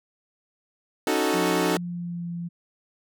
sawtooth chord, D# half-diminished seventh, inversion third, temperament equal, 277.2 / 311.1 / 370 / 440 Hz, C#4 / D#4 / F#4 / A4, 0 / 0 / 0 / 0 cents, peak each -25 / -22 / -23 / -23 dBFS, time 1.07-1.77 s, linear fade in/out 2 ms
sine tone with pitch glide, 178.1 to 171.64 Hz, F3 to F3, +34 to -30 cents, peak -29 dBFS, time 1.33-2.49 s, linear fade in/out 20 ms, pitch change -64 cents, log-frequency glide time 1.44-2.29 s
effects none

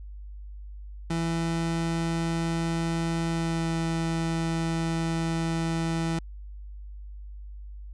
30% pulse tone with pitch glide, 165.9 to 164.56 Hz, E3 to E3, +11 to -3 cents, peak -23 dBFS, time 1.1-6.19 s, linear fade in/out 5 ms, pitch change -14 cents, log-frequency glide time 3.27-3.71 s, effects added 50 Hz sine -38 dBFS peak until 7.93 s + resampled to 22050 Hz

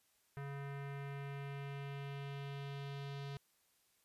square tone with low-pass filter sweep, 140 Hz, C#3, 18 cents sharp, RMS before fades -45 dBFS, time 0.37-3.37 s, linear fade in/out 0 ms, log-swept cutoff 1800 to 4100 Hz, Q 1.9, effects white hiss -75 dBFS RMS until 4.04 s + resampled to 32000 Hz

